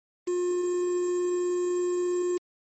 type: tone with quantisation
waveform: triangle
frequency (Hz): 356.4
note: F4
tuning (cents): +35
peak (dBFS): -22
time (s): 0.27-2.38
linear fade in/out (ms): 10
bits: 7
effects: MP3 32 kbps

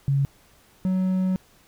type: tone pair in turn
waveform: sine / triangle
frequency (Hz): 138.59 / 186.45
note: C#3 / F#3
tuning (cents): 0 / +14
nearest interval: perfect fourth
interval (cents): 514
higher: second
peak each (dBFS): -18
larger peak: neither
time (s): 0.08-0.25 / 0.85-1.36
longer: second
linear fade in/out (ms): 0
effects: pink hiss -57 dBFS RMS until 1.67 s

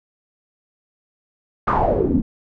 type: noise with low-pass filter sweep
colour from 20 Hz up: pink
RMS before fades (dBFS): -18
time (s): 1.67-2.22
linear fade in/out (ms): 10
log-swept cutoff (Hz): 1300 to 210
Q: 5.5
effects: none

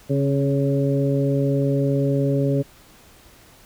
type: harmonic tone with a mistuned harmonic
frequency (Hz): 139.5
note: C#3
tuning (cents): +11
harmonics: 1 / 2 / 3 / 4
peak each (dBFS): -20 / -23 / -25 / -26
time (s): 0.09-2.63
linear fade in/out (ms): 20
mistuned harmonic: 2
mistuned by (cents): -24
effects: pink hiss -50 dBFS RMS until 3.65 s

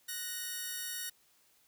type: tone pair together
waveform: 5% pulse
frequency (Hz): 1478 / 1862.2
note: F#6 / A#6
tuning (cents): -2 / -2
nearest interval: major third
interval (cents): 400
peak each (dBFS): -30 / -29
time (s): 0.08-1.1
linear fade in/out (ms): 10
effects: white hiss -68 dBFS RMS until 1.67 s

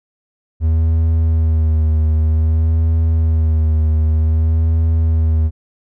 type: tone with vibrato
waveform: triangle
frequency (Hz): 79.6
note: D#2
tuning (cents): +40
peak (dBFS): -9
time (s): 0.6-5.51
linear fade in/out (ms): 50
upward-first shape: sine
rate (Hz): 0.53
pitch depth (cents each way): 32
effects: none

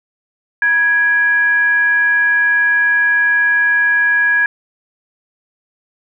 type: tone with frequency modulation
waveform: sine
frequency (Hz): 1661.2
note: G#6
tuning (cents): 0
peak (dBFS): -10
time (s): 0.62-4.46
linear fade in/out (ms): 2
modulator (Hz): 703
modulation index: 0.28
effects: none

